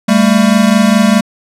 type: tone pair together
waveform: square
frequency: 199.38 / 224.2 Hz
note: G3 / A3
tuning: +30 / +33 cents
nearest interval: major second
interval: 203 cents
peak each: -10 dBFS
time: 0.08-1.21 s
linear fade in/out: 10 ms
effects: low-pass 11000 Hz 12 dB/octave